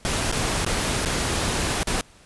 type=noise with dropouts; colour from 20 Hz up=pink; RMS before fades=-24 dBFS; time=0.05-2.01 s; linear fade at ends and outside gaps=0 ms; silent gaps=0.315-0.325 / 0.648-0.664 / 1.05-1.058 / 1.831-1.872 s; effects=pink hiss -52 dBFS RMS until 2.25 s + resampled to 24000 Hz